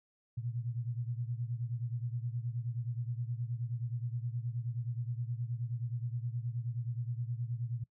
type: beating tone pair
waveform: sine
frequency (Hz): 116.8 / 126.3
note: A#2 / B2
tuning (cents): +4 / +39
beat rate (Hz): 9.5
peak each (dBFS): -36 / -39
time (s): 0.37-7.84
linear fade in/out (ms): 10
effects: noise-tail reverb RT60 0.1 s tail -22 dB re dry